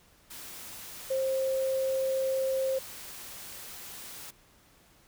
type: tone in noise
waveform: sine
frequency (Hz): 530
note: C5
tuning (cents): +22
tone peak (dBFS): -26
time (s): 1.1-2.79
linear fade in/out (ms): 10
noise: white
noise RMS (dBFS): -44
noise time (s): 0.3-4.31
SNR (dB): +15
effects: pink hiss -61 dBFS RMS until 5.07 s